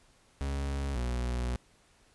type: tone pair in turn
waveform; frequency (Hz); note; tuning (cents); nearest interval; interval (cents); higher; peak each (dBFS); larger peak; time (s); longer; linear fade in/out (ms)
40% pulse; 69.3 / 60.97; C#2 / B1; 0 / -22; major second; 222; first; -30 / -29; second; 0.41-0.96 / 0.96-1.56; second; 0
effects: pink hiss -64 dBFS RMS until 2.14 s + resampled to 24000 Hz